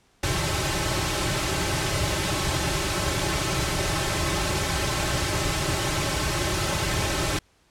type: noise with comb filter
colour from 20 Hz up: pink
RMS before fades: -25 dBFS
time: 0.23-7.39 s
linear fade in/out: 5 ms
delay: 4.2 ms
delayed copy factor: -0.85
effects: pink hiss -62 dBFS RMS until 7.7 s + low-pass 9000 Hz 12 dB/octave